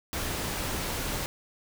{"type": "noise", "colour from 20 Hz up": "pink", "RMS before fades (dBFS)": -32, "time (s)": [0.13, 1.26], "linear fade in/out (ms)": 0, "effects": []}